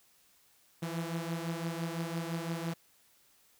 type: beating tone pair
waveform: sawtooth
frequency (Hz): 164.81 / 170.71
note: E3 / F3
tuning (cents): 0 / -39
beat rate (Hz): 5.9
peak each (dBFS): -32 / -35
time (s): 0.82-2.74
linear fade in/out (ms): 10
effects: white hiss -66 dBFS RMS until 3.59 s